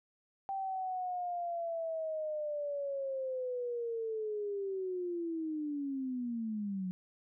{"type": "linear sweep", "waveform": "sine", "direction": "down", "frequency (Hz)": [783, 180.5], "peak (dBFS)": -34, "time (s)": [0.49, 6.91], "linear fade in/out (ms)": 0, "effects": []}